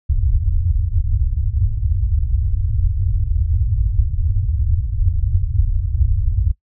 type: low-pass noise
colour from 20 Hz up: white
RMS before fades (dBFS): -17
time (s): 0.09-6.52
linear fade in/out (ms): 10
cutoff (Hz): 100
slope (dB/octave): 48
effects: noise-tail reverb RT60 0.1 s tail -19 dB re dry